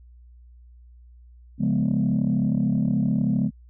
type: chord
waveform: sine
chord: C# dominant seventh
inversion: none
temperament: equal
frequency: 138.59 / 174.61 / 207.7 / 246.9 Hz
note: C#3 / E#3 / G#3 / B3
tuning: 0 / 0 / 0 / 0 cents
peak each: -25 / -25 / -22 / -24 dBFS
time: 1.58-3.51 s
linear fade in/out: 50 ms
effects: tanh soft clip ceiling -14 dBFS + added 60 Hz sine -46 dBFS peak until 3.69 s